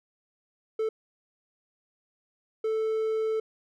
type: tone bursts at uneven times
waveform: triangle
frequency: 440 Hz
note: A4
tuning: in tune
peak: -23 dBFS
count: 2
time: 0.79-0.89 / 2.64-3.4 s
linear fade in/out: 5 ms
effects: none